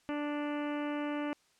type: harmonic tone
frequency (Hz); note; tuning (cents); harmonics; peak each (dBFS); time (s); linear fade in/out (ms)
293.7; D4; 0; 1 / 2 / 3 / 4 / 5 / 6 / 7 / 8 / 9 / 10; -34 / -40 / -44 / -46 / -48 / -50 / -51 / -52 / -53 / -54; 0.09-1.33; 0
effects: white hiss -69 dBFS RMS until 1.59 s + low-pass 8000 Hz 12 dB/octave